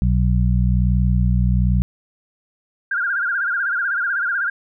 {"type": "harmonic tone", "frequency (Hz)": 61.2, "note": "B1", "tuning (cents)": -15, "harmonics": [1, 2, 3], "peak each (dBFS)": [-16, -19, -21], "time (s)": [0.02, 1.82], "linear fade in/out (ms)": 0}
{"type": "tone with vibrato", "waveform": "sine", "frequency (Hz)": 1500, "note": "F#6", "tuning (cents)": 23, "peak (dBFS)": -18, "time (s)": [2.91, 4.5], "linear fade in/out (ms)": 5, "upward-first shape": "sine", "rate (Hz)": 16, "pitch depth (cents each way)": 140}
{"effects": []}